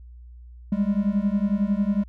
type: beating tone pair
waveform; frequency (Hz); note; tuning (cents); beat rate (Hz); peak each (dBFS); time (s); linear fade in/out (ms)
triangle; 197 / 208; G3 / G#3; +9 / +3; 11; -21 / -21; 0.72-2.04; 5
effects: added 60 Hz sine -41 dBFS peak until 2.08 s